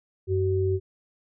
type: tone pair together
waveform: sine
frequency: 94.67 / 378.7 Hz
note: F#2 / F#4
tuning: +40 / +40 cents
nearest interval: 2 octaves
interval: 2400 cents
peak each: -24 dBFS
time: 0.27-0.8 s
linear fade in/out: 50 ms
effects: none